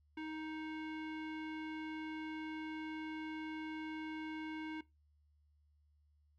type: tone with low-pass filter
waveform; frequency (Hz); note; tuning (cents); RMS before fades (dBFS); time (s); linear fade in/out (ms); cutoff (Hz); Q
square; 313; D#4; +10; -44; 0.17-4.81; 5; 2400; 2
effects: noise-tail reverb RT60 0.2 s tail -19 dB re dry + added 74 Hz sine -69 dBFS peak until 6.38 s